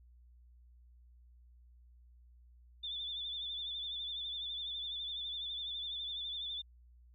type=tone with vibrato; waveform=sine; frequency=3520 Hz; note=A7; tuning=in tune; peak=-38 dBFS; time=2.83-6.62 s; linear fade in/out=10 ms; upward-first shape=sine; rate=12 Hz; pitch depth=54 cents each way; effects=added 60 Hz sine -58 dBFS peak until 7.14 s